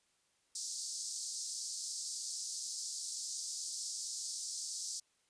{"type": "band-pass noise", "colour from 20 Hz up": "pink", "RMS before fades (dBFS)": -42, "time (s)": [0.55, 5], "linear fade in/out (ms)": 5, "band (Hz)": [4600, 9100], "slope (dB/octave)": 48, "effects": ["white hiss -75 dBFS RMS until 5.29 s", "resampled to 22050 Hz"]}